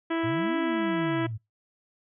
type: harmonic tone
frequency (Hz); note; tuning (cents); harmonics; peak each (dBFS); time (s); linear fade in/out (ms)
329.6; E4; 0; 1 / 2 / 3 / 4 / 5 / 6 / 7 / 8 / 9 / 10; -26 / -34 / -36 / -38 / -38 / -40 / -44 / -47 / -47 / -46; 0.1-1.27; 10
type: exponential two-way sweep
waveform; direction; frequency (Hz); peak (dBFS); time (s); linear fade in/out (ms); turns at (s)
sine; up then down; 103.83 to 290.1 to 103.83; -31; 0.23-1.38; 20; 0.57
effects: noise-tail reverb RT60 0.2 s tail -24 dB re dry